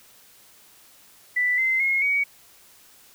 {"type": "tone with pitch steps", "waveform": "sine", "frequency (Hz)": [1981, 2068, 2158, 2252], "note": ["B6", "C7", "C#7", "C#7"], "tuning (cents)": [5, -21, -47, 27], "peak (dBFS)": -19, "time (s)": [1.36, 2.24], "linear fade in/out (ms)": 10, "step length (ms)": 220, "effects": ["white hiss -53 dBFS RMS until 3.14 s"]}